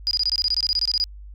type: tone bursts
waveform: sine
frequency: 4904 Hz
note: D#8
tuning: 26 cents flat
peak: -18 dBFS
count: 16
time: 0.07-1.04 s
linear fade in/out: 0 ms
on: 40 ms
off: 22 ms
effects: added 50 Hz sine -37 dBFS peak until 1.34 s